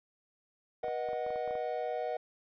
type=chord; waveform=triangle; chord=B major; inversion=none; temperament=equal with one note detuned; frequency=483.7 / 622.3 / 740 Hz; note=B4 / D#5 / F#5; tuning=-36 / 0 / 0 cents; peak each=-35 dBFS; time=0.83-2.17 s; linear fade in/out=5 ms
type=clicks; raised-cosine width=1 ms; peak=-34 dBFS; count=10; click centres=0.843 / 0.883 / 1.088 / 1.132 / 1.265 / 1.305 / 1.359 / 1.477 / 1.509 / 1.554 s
effects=resampled to 11025 Hz